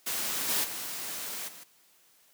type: noise with level steps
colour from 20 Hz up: white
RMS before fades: -32 / -28 / -37 / -48 dBFS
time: 0.06-1.64 s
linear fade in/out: 10 ms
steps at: 0.48 / 0.63 / 1.47 s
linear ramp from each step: 20 ms
effects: white hiss -63 dBFS RMS until 2.33 s + high-pass 150 Hz 12 dB/octave